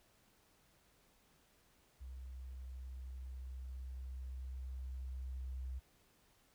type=tone with level ramp; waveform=sine; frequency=64.3 Hz; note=C2; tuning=30 cents flat; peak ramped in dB=-46 to -40 dBFS; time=2-5.8 s; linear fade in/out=20 ms; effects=pink hiss -71 dBFS RMS until 6.54 s